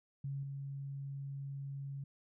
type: tone with level steps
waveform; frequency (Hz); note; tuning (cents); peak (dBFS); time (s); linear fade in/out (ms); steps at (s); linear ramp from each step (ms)
sine; 138.59; C#3; 0; -37 / -40; 0.24-2.04; 5; 0.43; 2
effects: none